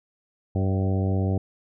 harmonic tone with a mistuned harmonic, 95.8 Hz, G2, 39 cents flat, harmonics 1 / 2 / 3 / 4 / 5 / 6 / 7 / 8, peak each -22 / -28 / -32 / -34 / -36 / -38 / -39 / -40 dBFS, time 0.55-1.38 s, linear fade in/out 5 ms, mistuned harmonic 6, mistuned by +24 cents, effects none

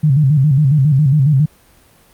sine tone with vibrato, 142.6 Hz, C#3, 49 cents sharp, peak -8 dBFS, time 0.03-1.46 s, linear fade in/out 10 ms, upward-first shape square, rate 7.3 Hz, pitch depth 120 cents each way, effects pink hiss -49 dBFS RMS until 2.13 s + Opus 32 kbps

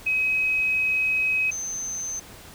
sine tone pair in turn, 2539 / 6212 Hz, D#7 / G8, +34 / -17 cents, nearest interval octave + minor third, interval 1549 cents, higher second, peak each -20 / -28 dBFS, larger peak first, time 0.06-1.51 / 1.51-2.2 s, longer first, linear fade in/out 10 ms, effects pink hiss -45 dBFS RMS until 2.54 s

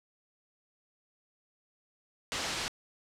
white low-pass noise, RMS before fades -35 dBFS, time 2.32-2.68 s, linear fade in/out 0 ms, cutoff 5300 Hz, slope 12 dB/octave, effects low-pass 10000 Hz 12 dB/octave

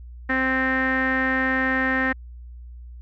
sawtooth tone with low-pass filter, 261.6 Hz, C4, in tune, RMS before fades -22 dBFS, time 0.29-2.13 s, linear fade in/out 10 ms, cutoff 1800 Hz, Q 9.4, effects added 60 Hz sine -37 dBFS peak until 3.01 s

